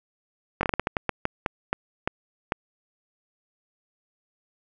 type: slowing click train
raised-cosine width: 0.5 ms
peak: -8 dBFS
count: 14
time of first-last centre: 0.61-2.521 s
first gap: 21 ms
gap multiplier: 1.29
effects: none